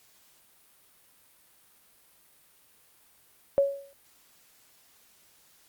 sine tone with exponential decay, 557 Hz, C#5, 8 cents sharp, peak -16 dBFS, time 3.58-3.93 s, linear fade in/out 0 ms, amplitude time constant 75 ms, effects white hiss -61 dBFS RMS until 5.68 s + Opus 48 kbps

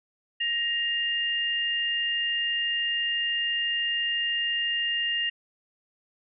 sine tone pair together, 1878 / 2812 Hz, A#6 / F7, +12 / +11 cents, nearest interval perfect fifth, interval 699 cents, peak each -29 / -26 dBFS, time 0.4-5.3 s, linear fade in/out 10 ms, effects none

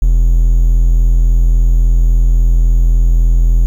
triangle tone, 41.8 Hz, E1, 25 cents sharp, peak -4 dBFS, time 0.02-3.66 s, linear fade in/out 0 ms, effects 7-bit

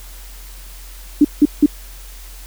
sine tone bursts, 293.7 Hz, D4, in tune, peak -5 dBFS, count 3, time 1.21-1.661 s, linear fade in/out 5 ms, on 37 ms, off 170 ms, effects added 44 Hz sine -34 dBFS peak until 2.46 s + white hiss -41 dBFS RMS until 2.46 s

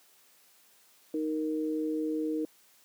sine tone pair together, 311.2 / 466.2 Hz, D#4 / A#4, 0 / 0 cents, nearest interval perfect fifth, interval 700 cents, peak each -29 / -34 dBFS, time 1.14-2.45 s, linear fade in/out 2 ms, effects white hiss -62 dBFS RMS until 2.84 s + high-pass 200 Hz 12 dB/octave

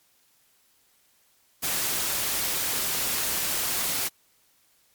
white noise, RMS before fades -27 dBFS, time 1.62-4.09 s, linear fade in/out 20 ms, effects white hiss -64 dBFS RMS until 4.94 s + MP3 96 kbps

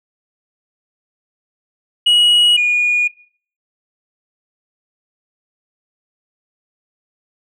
sine tone pair in turn, 2907 / 2444 Hz, F#7 / D#7, -31 / -32 cents, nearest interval minor third, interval 301 cents, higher first, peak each -6 / -10 dBFS, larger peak first, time 2.06-2.57 / 2.57-3.08 s, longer neither, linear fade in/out 10 ms, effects noise-tail reverb RT60 0.5 s tail -20 dB re dry + tanh soft clip ceiling -8 dBFS

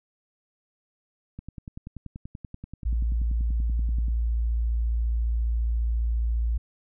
click train, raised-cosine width 5 ms, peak -25 dBFS, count 29, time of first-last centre 1.39-4.082 s, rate 10.4 Hz
sine tone, 57.3 Hz, A#1, 29 cents flat, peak -22 dBFS, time 2.85-6.58 s, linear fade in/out 10 ms
effects none

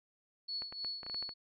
sine tone with tremolo, 4400 Hz, C#8, 14 cents flat, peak -35 dBFS, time 0.48-1.34 s, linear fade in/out 10 ms, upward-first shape triangle, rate 3.2 Hz, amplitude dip 80%
clicks, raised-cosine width 0.5 ms, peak -32 dBFS, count 9, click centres 0.621 / 0.725 / 0.847 / 1.032 / 1.065 / 1.098 / 1.145 / 1.226 / 1.292 s
effects none

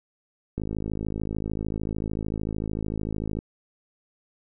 click train, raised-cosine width 3 ms, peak -17 dBFS, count 151, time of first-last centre 0.58-3.389 s, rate 53.4 Hz, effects none

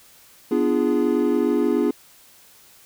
triangle chord, B diminished seventh, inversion none, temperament equal with one note detuned, 246.9 / 293.7 / 343.8 / 415.3 Hz, B3 / D4 / F4 / Ab4, 0 / 0 / -27 / 0 cents, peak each -21 dBFS, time 0.51-1.91 s, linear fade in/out 5 ms, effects white hiss -51 dBFS RMS until 2.85 s

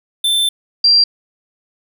square / sine tone pair in turn, 3547 / 4735 Hz, A7 / D8, +13 / +13 cents, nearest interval perfect fourth, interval 500 cents, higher second, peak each -13 / -7 dBFS, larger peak second, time 0.24-0.49 / 0.84-1.04 s, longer first, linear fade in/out 5 ms, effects none

